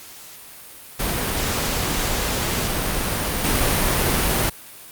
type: noise with level steps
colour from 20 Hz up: pink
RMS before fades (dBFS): -23 / -19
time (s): 0.99-4.5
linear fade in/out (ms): 10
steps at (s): 3.44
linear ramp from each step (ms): 5
effects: white hiss -41 dBFS RMS until 4.91 s + Opus 48 kbps